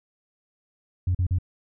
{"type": "tone bursts", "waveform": "sine", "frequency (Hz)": 90.6, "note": "F#2", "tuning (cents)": -36, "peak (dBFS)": -18, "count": 3, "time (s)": [1.07, 1.386], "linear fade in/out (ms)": 5, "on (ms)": 78, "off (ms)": 41, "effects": ["tanh soft clip ceiling -17 dBFS"]}